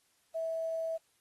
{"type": "tone with quantisation", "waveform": "sine", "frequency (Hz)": 652, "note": "E5", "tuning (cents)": -19, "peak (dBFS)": -32, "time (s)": [0.34, 0.98], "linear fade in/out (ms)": 20, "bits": 10, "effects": ["white hiss -72 dBFS RMS until 1.2 s", "AAC 32 kbps"]}